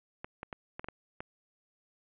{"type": "clicks", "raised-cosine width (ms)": 0.5, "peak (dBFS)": -24, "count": 7, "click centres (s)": [0.245, 0.431, 0.528, 0.795, 0.844, 0.886, 1.205], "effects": ["resampled to 8000 Hz", "10-bit"]}